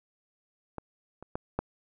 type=clicks; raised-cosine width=1 ms; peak=-22 / -30 / -18 / -14 dBFS; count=4; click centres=0.783 / 1.226 / 1.355 / 1.59 s; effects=none